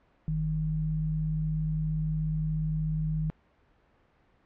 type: tone pair together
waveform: sine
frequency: 46.21 / 155.56 Hz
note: F#1 / D#3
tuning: -1 / 0 cents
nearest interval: octave + major sixth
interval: 2101 cents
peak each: -34 / -27 dBFS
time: 0.28-3.3 s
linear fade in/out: 0 ms
effects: pink hiss -65 dBFS RMS until 4.45 s + low-pass 2000 Hz 12 dB/octave